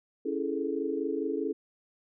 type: chord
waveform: sine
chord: A major seventh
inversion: first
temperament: equal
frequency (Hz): 277.2 / 329.6 / 415.3 / 440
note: C#4 / E4 / G#4 / A4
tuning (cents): 0 / 0 / 0 / 0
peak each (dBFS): -34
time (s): 0.25-1.53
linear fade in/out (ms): 10
effects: none